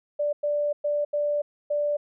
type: tone bursts at uneven times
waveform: sine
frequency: 587 Hz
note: D5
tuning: 1 cent flat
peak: -22 dBFS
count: 5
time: 0.19-0.33 / 0.43-0.73 / 0.84-1.05 / 1.13-1.42 / 1.7-1.97 s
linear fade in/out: 10 ms
effects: none